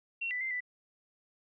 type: tone with pitch steps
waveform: sine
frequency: 2729 / 1987 / 2082 / 1984 Hz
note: F7 / B6 / C7 / B6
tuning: -41 / +10 / -9 / +7 cents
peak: -32 dBFS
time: 0.21-0.606 s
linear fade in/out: 10 ms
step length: 99 ms
effects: none